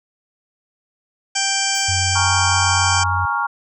harmonic tone, 784 Hz, G5, in tune, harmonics 1 / 2 / 3 / 4 / 6 / 7 / 8 / 9 / 10, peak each -26 / -26 / -26 / -26 / -26 / -26 / -26 / -26 / -26 dBFS, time 1.35-3.04 s, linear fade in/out 10 ms
violet noise with exponential decay, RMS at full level -39 dBFS, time 1.75-1.98 s, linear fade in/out 0 ms, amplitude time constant 48 ms
sine tone with pitch glide, 92.5 to 91.38 Hz, F#2 to F#2, 0 to -21 cents, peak -21 dBFS, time 1.88-3.26 s, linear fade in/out 10 ms, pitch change -21 cents, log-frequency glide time 2.13-2.94 s
sine chord, Bb minor seventh, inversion third, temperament equal, 830.6 / 932.3 / 1108.7 / 1396.9 Hz, Ab5 / Bb5 / Db6 / F6, 0 / 0 / 0 / 0 cents, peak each -25 / -23 / -23 / -22 dBFS, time 2.15-3.47 s, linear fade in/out 10 ms
effects none

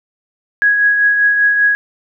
sine tone with tremolo, 1661.2 Hz, G#6, in tune, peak -7 dBFS, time 0.62-1.75 s, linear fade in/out 0 ms, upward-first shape triangle, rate 5.1 Hz, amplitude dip 45%, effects none

